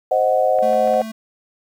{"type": "chord", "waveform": "sine", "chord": "C diminished", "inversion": "none", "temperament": "equal", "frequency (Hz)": [523.3, 622.3, 740], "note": ["C5", "Eb5", "Gb5"], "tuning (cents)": [0, 0, 0], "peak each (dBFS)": -18, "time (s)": [0.11, 1.02], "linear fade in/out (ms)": 5}
{"type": "clicks", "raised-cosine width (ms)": 0.5, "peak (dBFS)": -22, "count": 5, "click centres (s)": [0.588, 0.732, 0.875, 0.938, 1.017]}
{"type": "tone", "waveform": "square", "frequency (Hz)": 221.1, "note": "A3", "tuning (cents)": 9, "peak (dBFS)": -28, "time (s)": [0.62, 1.12], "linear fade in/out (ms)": 10}
{"effects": ["8-bit"]}